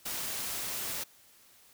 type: noise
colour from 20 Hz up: white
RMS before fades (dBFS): -36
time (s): 0.05-1.04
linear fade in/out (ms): 10
effects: white hiss -60 dBFS RMS until 1.73 s